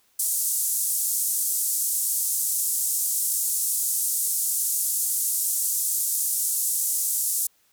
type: band-pass noise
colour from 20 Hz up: pink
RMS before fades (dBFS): -25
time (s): 0.19-7.47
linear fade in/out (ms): 5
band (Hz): 7700 to 14000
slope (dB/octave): 24
effects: white hiss -64 dBFS RMS until 7.72 s